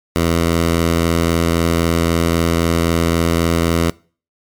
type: tone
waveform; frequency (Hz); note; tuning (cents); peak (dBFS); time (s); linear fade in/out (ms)
10% pulse; 83.8; E2; +29; -5; 0.16-3.9; 0
effects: noise-tail reverb RT60 0.4 s tail -23 dB re dry + MP3 96 kbps